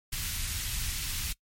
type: band-stop noise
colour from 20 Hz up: pink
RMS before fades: -33 dBFS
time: 0.12-1.33 s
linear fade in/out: 10 ms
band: 100 to 2400 Hz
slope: 12 dB/octave
effects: noise-tail reverb RT60 0.1 s tail -22 dB re dry + MP3 64 kbps